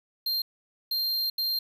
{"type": "tone bursts at uneven times", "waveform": "square", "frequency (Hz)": 4186, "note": "C8", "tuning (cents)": 0, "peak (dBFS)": -26, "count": 3, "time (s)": [[0.26, 0.42], [0.91, 1.3], [1.38, 1.59]], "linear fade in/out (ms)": 5, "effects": ["9-bit"]}